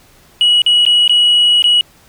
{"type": "tone with dropouts", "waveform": "sine", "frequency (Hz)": 2918, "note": "F#7", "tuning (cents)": -25, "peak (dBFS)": -5, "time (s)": [0.41, 1.81], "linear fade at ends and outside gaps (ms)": 1, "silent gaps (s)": [[0.619, 0.663], [0.852, 0.864], [1.078, 1.095], [1.622, 1.641]], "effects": ["tanh soft clip ceiling -5 dBFS", "pink hiss -47 dBFS RMS until 2.08 s"]}